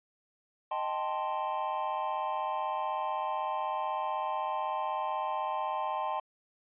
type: chord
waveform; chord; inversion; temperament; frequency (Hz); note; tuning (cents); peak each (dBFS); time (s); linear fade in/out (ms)
triangle; A half-diminished seventh; second; equal; 622.3 / 784 / 880 / 1046.5; Eb5 / G5 / A5 / C6; 0 / 0 / 0 / 0; -36 / -34 / -33 / -33; 0.71-6.2; 5
effects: tanh soft clip ceiling -20 dBFS + resampled to 8000 Hz